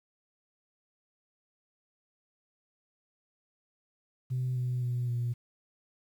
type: tone with pitch steps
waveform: sine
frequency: 127.3 / 124.9 / 122.54 / 120.22 Hz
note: C3 / B2 / B2 / B2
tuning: -47 / +20 / -13 / -46 cents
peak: -27 dBFS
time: 4.3-5.34 s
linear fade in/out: 20 ms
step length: 260 ms
effects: tanh soft clip ceiling -25 dBFS + 10-bit